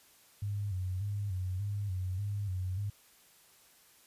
sine tone with vibrato, 97 Hz, G2, 18 cents flat, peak -32 dBFS, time 0.42-2.9 s, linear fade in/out 5 ms, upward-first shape square, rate 1.7 Hz, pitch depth 87 cents each way, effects white hiss -62 dBFS RMS until 4.06 s + resampled to 32000 Hz

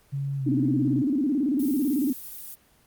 sine tone with pitch glide, 139 to 129.69 Hz, C#3 to C3, +5 to -15 cents, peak -26 dBFS, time 0.12-1.03 s, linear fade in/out 20 ms, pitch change -120 cents, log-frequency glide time 0.37-0.47 s
sine tone with vibrato, 277.2 Hz, C#4, in tune, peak -21 dBFS, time 0.46-2.13 s, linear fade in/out 10 ms, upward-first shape square, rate 18 Hz, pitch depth 150 cents each way
violet noise, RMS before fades -39 dBFS, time 1.59-2.55 s, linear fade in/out 10 ms
effects pink hiss -60 dBFS RMS until 2.86 s + Opus 24 kbps

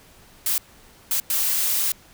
blue noise bursts at uneven times, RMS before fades -22 dBFS, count 3, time 0.46-0.58 / 1.11-1.2 / 1.3-1.92 s, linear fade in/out 2 ms, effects pink hiss -51 dBFS RMS until 2.13 s

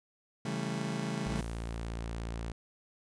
35% pulse chord, A dominant seventh, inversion first, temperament just, 137.5 / 165 / 198 / 220 Hz, C#3 / E3 / G3 / A3, -14 / +2 / +18 / 0 cents, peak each -37 dBFS, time 0.45-1.41 s, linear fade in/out 5 ms
sawtooth tone, 56.9 Hz, A#1, 41 cents flat, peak -32 dBFS, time 1.26-2.52 s, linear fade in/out 5 ms
violet noise with exponential decay, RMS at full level -46 dBFS, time 1.36-2.42 s, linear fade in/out 2 ms, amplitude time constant 230 ms
effects resampled to 22050 Hz

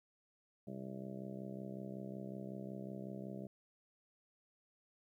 harmonic tone, 65.41 Hz, C2, in tune, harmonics 2 / 3 / 4 / 5 / 6 / 7 / 8 / 9 / 10, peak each -51 / -46 / -58 / -53 / -53 / -61 / -59 / -54 / -56 dBFS, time 0.67-3.47 s, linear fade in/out 5 ms, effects 13-bit

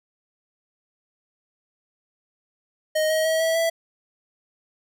square tone with pitch steps, 622.3 / 631.7 / 641.3 / 651 / 660.8 Hz, D#5 / D#5 / E5 / E5 / E5, 0 / +26 / -48 / -22 / +4 cents, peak -20 dBFS, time 2.95-3.7 s, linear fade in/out 10 ms, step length 150 ms, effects none

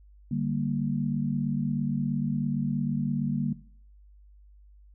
sine chord, G minor, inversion second, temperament equal, 146.83 / 196 / 233.1 Hz, D3 / G3 / Bb3, 0 / 0 / 0 cents, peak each -29 / -32 / -29 dBFS, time 0.31-3.53 s, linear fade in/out 5 ms, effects noise-tail reverb RT60 0.5 s tail -17 dB re dry + added 50 Hz sine -51 dBFS peak until 4.94 s

